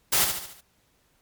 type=noise with echo; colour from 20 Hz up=white; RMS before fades=-21 dBFS; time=0.12-0.25 s; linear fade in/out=10 ms; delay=72 ms; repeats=5; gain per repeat=-6 dB; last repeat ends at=0.61 s; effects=pink hiss -66 dBFS RMS until 1.21 s + MP3 96 kbps